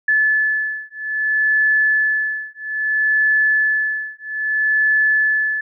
sine beating tone pair, 1730 / 1730.61 Hz, A6 / A6, -30 / -29 cents, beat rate 0.61 Hz, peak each -18 dBFS, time 0.08-5.61 s, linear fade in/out 5 ms, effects none

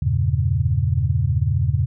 sine chord, E diminished seventh, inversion none, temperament equal, 82.41 / 98 / 116.54 / 138.59 Hz, E2 / G2 / Bb2 / Db3, 0 / 0 / 0 / 0 cents, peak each -22 dBFS, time 0.02-1.86 s, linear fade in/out 5 ms, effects none

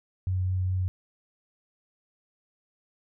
sine tone with vibrato, 92.5 Hz, F#2, in tune, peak -24 dBFS, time 0.27-0.88 s, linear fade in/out 0 ms, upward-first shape triangle, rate 4.8 Hz, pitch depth 11 cents each way, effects none

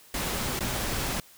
pink noise with dropouts, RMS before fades -30 dBFS, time 0.14-1.2 s, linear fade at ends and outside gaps 2 ms, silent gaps 0.592-0.606 s, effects white hiss -54 dBFS RMS until 1.37 s

